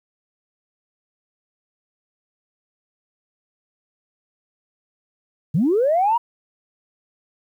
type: linear sweep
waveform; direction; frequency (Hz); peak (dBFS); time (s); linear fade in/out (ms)
sine; up; 130.81 to 970; -14; 5.54-6.18; 10
effects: tanh soft clip ceiling -10 dBFS + 9-bit